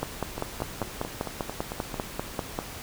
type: two click trains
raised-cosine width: 1 ms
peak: -13 / -18 dBFS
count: 14 / 8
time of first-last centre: 0.03-2.589 / 0.38-1.942 s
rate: 5.08 / 4.48 Hz
effects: pink hiss -40 dBFS RMS until 2.82 s